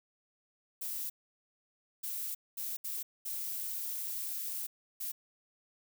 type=noise bursts at uneven times; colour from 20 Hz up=violet; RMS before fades=-38 dBFS; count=6; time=0.81-1.1 / 2.03-2.35 / 2.57-2.77 / 2.84-3.03 / 3.25-4.67 / 5-5.12 s; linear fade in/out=10 ms; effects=none